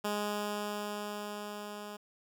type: tone with level ramp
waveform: 10% pulse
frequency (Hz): 207.5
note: G#3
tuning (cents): -1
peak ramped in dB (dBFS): -23 to -34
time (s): 0.04-1.97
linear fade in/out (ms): 10
effects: none